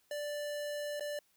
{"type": "tone with dropouts", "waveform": "square", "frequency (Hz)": 587.3, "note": "D5", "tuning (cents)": 0, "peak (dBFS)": -37, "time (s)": [0.11, 1.19], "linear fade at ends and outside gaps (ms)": 2, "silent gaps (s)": [0.997, 1.007], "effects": ["white hiss -72 dBFS RMS until 1.36 s"]}